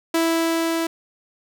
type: tone with level ramp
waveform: sawtooth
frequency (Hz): 329.6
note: E4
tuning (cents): 0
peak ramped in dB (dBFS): -13 to -17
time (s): 0.14-0.87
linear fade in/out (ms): 5
effects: none